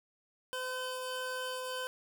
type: tone pair together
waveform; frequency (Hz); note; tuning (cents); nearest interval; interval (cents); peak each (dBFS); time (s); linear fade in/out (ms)
25% pulse; 510.2 / 1529; C5 / G6; -44 / -44; octave + perfect fifth; 1900; -34 / -37; 0.53-1.87; 0
effects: none